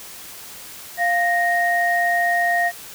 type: tone pair together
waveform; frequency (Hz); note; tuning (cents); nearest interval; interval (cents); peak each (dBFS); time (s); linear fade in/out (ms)
sine; 698.5 / 1863.6; F5 / A#6; 0 / -1; octave + perfect fourth; 1699; -19; 0.97-2.72; 50
effects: white hiss -38 dBFS RMS until 2.94 s